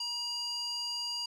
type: tone with band-pass filter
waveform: square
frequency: 955 Hz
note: A#5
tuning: 42 cents sharp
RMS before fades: -36 dBFS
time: 0-1.26 s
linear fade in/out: 5 ms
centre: 4500 Hz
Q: 5
effects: none